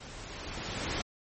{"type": "noise with level ramp", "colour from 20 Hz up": "pink", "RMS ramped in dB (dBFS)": [-47, -32], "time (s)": [0, 1.02], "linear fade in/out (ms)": 10, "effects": ["MP3 32 kbps"]}